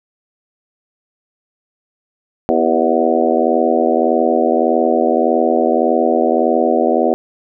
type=harmonic tone with a mistuned harmonic; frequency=81.7 Hz; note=E2; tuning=15 cents flat; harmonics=3 / 4 / 5 / 6 / 7 / 8 / 9; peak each=-19 / -19 / -19 / -19 / -19 / -19 / -19 dBFS; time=2.49-7.14 s; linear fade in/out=0 ms; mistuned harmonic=5; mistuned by=-53 cents; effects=none